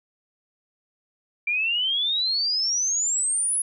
sine exponential sweep, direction up, 2349 to 10570 Hz, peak -21 dBFS, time 1.47-3.62 s, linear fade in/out 5 ms, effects none

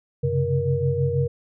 sine tone cluster, 93.7 / 133.4 / 139.6 / 474 Hz, F#2 / C3 / C#3 / A#4, +22 / +34 / +13 / +29 cents, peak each -28 / -24 / -25 / -24 dBFS, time 0.23-1.28 s, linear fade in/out 10 ms, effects none

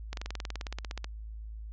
slowing click train, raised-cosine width 0.2 ms, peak -20 dBFS, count 18, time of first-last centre 0.13-1.044 s, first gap 42 ms, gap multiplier 1.03, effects added 54 Hz sine -39 dBFS peak until 1.72 s + resampled to 16000 Hz

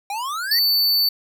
square exponential sweep, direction up, 784 to 1990 Hz, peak -25 dBFS, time 0.1-0.59 s, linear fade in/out 2 ms
square tone, 4500 Hz, C#8, 25 cents sharp, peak -16 dBFS, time 0.51-1.09 s, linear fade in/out 5 ms
effects none

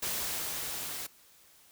white noise with level ramp, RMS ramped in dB -33 to -39 dBFS, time 0.02-1.07 s, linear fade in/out 10 ms, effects white hiss -60 dBFS RMS until 1.71 s

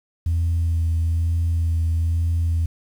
sine tone with vibrato, 83.1 Hz, E2, 15 cents sharp, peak -16 dBFS, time 0.26-2.66 s, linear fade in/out 5 ms, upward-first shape sine, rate 1.1 Hz, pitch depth 18 cents each way, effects tanh soft clip ceiling -15 dBFS + 8-bit

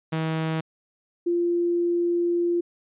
sawtooth / sine tone pair in turn, 160 / 346 Hz, D#3 / F4, +49 / -16 cents, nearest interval octave + minor second, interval 1335 cents, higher second, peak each -20 dBFS, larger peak neither, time 0.12-0.61 / 1.26-2.61 s, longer second, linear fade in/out 10 ms, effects resampled to 8000 Hz

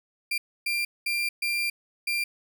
35% pulse tone bursts at uneven times, 2379 Hz, D7, 22 cents sharp, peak -23 dBFS, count 5, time 0.31-0.38 / 0.66-0.85 / 1.06-1.29 / 1.42-1.7 / 2.07-2.24 s, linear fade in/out 5 ms, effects none

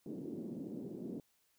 pink band-pass noise, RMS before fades -44 dBFS, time 0.06-1.2 s, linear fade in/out 2 ms, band 190 to 370 Hz, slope 24 dB/octave, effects white hiss -75 dBFS RMS until 1.58 s

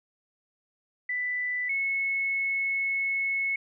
sine tone pair in turn, 1986 / 2194 Hz, B6 / C#7, +9 / -18 cents, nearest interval major second, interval 173 cents, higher second, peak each -27 / -25 dBFS, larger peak second, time 1.09-1.69 / 1.69-3.56 s, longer second, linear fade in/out 5 ms, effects none

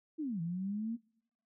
sine linear two-way sweep, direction down then up, 329.6 to 161.9 to 235.8 Hz, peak -34 dBFS, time 0.18-0.97 s, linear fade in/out 20 ms, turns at 0.41 s, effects noise-tail reverb RT60 0.8 s tail -26 dB re dry

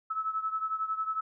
sine beating tone pair, 1299 / 1310 Hz, E6 / E6, -26 / -11 cents, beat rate 11 Hz, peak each -31 / -35 dBFS, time 0.1-1.21 s, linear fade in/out 10 ms, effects none

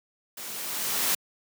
white noise with level ramp, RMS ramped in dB -39 to -24 dBFS, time 0.37-1.15 s, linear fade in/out 5 ms, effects high-pass 150 Hz 12 dB/octave

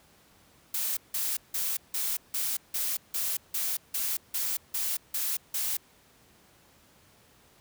blue noise bursts, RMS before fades -30 dBFS, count 13, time 0.74-5.77 s, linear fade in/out 5 ms, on 230 ms, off 170 ms, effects pink hiss -60 dBFS RMS until 7.6 s + high-pass 60 Hz 12 dB/octave

